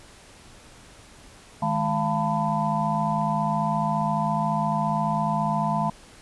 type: tone cluster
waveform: sine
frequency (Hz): 155.9 / 210.4 / 690 / 891 / 1000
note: D#3 / G#3 / F5 / A5 / B5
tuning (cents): +4 / +23 / -21 / +22 / +21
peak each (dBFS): -28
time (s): 1.62-5.9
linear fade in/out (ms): 5
effects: pink hiss -49 dBFS RMS until 6.21 s + resampled to 24000 Hz